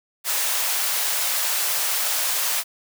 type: high-pass noise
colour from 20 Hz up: white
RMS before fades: -23 dBFS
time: 0.24-2.64 s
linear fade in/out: 50 ms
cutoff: 560 Hz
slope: 24 dB/octave
effects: none